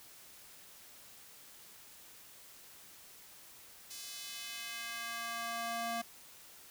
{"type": "tone with high-pass filter sweep", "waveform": "square", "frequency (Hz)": 232.2, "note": "A#3", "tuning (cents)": -7, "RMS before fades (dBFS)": -41, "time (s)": [3.9, 6.02], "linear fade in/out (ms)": 10, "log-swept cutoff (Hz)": [5300, 520], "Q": 1.1, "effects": ["white hiss -56 dBFS RMS until 6.7 s"]}